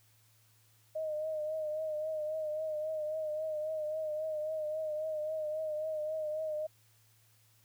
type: tone with vibrato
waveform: sine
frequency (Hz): 619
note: D#5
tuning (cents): -9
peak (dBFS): -33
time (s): 0.95-6.67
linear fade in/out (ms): 10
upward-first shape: triangle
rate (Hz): 3.7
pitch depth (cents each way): 50
effects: added 110 Hz sine -67 dBFS peak until 7.64 s + white hiss -68 dBFS RMS until 7.64 s